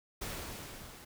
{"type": "noise with level ramp", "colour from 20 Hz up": "pink", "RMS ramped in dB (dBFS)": [-39, -52], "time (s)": [0.21, 1.05], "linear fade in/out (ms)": 10, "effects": []}